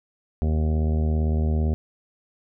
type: harmonic tone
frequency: 77.78 Hz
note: D#2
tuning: in tune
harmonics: 1 / 2 / 3 / 4 / 5 / 6 / 7 / 8 / 9 / 10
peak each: -20 / -29 / -29 / -43 / -35 / -42 / -41 / -44 / -42 / -51 dBFS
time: 0.42-1.74 s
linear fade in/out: 0 ms
effects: none